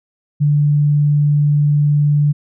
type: tone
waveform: sine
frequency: 146.83 Hz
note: D3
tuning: in tune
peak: -10 dBFS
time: 0.4-2.33 s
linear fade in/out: 20 ms
effects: none